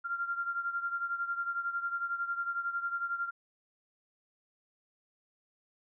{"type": "beating tone pair", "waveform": "sine", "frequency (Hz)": [1385, 1396], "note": ["F6", "F6"], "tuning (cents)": [-15, -1], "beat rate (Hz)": 11, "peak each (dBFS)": [-33, -38], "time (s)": [0.04, 3.31], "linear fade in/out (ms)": 20, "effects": []}